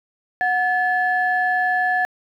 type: tone pair together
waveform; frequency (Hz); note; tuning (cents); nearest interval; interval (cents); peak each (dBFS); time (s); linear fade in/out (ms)
sine; 732.9 / 1726; F#5 / A6; -17 / -34; octave + minor third; 1483; -19; 0.41-2.05; 0
effects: tanh soft clip ceiling -9 dBFS + 9-bit